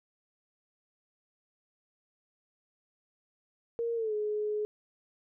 sine tone with pitch glide, 465.7 to 422.1 Hz, A#4 to G#4, -2 to +28 cents, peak -29 dBFS, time 3.79-4.65 s, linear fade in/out 0 ms, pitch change -170 cents, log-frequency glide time 3.95-4.14 s, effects none

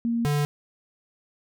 sine / square tone pair in turn, 233.1 / 146.29 Hz, A#3 / D3, 0 / -6 cents, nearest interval minor sixth, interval 806 cents, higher first, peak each -22 dBFS, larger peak neither, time 0.05-0.25 / 0.25-0.45 s, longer neither, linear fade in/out 0 ms, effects none

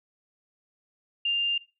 sine tone, 2798 Hz, F7, 3 cents sharp, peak -23 dBFS, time 1.25-1.58 s, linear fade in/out 5 ms, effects noise-tail reverb RT60 0.3 s tail -20 dB re dry

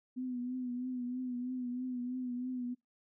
sine tone with vibrato, 250 Hz, B3, 21 cents sharp, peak -35 dBFS, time 0.16-2.75 s, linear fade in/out 20 ms, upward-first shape triangle, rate 3.1 Hz, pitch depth 53 cents each way, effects noise-tail reverb RT60 0.2 s tail -24 dB re dry

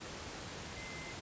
sine tone in noise, 2069 Hz, C7, 20 cents flat, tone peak -48 dBFS, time 0.75-1.14 s, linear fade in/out 20 ms, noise pink, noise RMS -45 dBFS, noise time 0-1.21 s, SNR -6 dB, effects high-pass 60 Hz 12 dB/octave + resampled to 16000 Hz

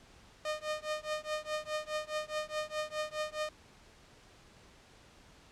sawtooth tone with tremolo, 612 Hz, D#5, 29 cents flat, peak -27 dBFS, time 0.45-3.49 s, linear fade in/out 2 ms, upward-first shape triangle, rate 4.8 Hz, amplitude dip 100%, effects pink hiss -59 dBFS RMS until 5.51 s + low-pass 7000 Hz 12 dB/octave

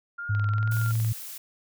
sine tone with vibrato, 1396.9 Hz, F6, in tune, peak -32 dBFS, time 0.18-0.92 s, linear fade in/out 10 ms, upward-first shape triangle, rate 2.2 Hz, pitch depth 34 cents each way
sine tone with pitch glide, 103.9 to 112 Hz, G#2 to A2, +1 to +31 cents, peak -22 dBFS, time 0.29-1.13 s, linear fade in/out 10 ms, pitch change +130 cents, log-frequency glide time 0.49-0.76 s
click train, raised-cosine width 0.3 ms, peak -27 dBFS, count 16, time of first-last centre 0.35-1.048 s, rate 21.5 Hz
blue noise, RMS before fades -39 dBFS, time 0.71-1.38 s, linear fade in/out 5 ms
effects none

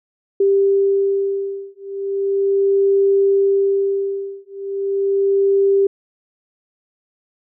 sine beating tone pair, 394.1 / 394.47 Hz, G4 / G4, +9 / +11 cents, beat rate 0.37 Hz, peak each -17 dBFS, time 0.4-5.87 s, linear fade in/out 5 ms, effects none

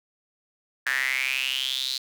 square tone with high-pass filter sweep, 65.8 Hz, C2, 10 cents sharp, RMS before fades -27 dBFS, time 0.86-1.98 s, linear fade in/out 5 ms, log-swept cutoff 1700 to 4200 Hz, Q 7.8, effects none

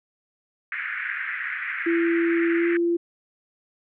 pink band-pass noise, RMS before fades -30 dBFS, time 0.72-2.77 s, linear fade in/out 2 ms, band 1500 to 2200 Hz, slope 48 dB/octave
sine tone with pitch glide, 336.2 to 342.1 Hz, E4 to F4, +34 to -36 cents, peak -19 dBFS, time 1.86-2.97 s, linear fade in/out 10 ms, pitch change +30 cents, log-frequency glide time 2.55-2.68 s
effects none

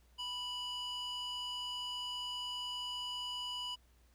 square tone with band-pass filter, 985 Hz, B5, 5 cents flat, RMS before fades -41 dBFS, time 0.18-3.76 s, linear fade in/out 20 ms, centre 3400 Hz, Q 2.4, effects added 60 Hz sine -64 dBFS peak until 4.14 s + pink hiss -72 dBFS RMS until 4.14 s

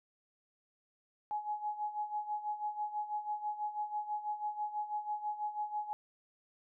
sine tone with tremolo, 841 Hz, G#5, 22 cents sharp, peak -32 dBFS, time 1.31-5.93 s, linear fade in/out 0 ms, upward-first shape sine, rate 6.1 Hz, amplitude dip 75%, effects none

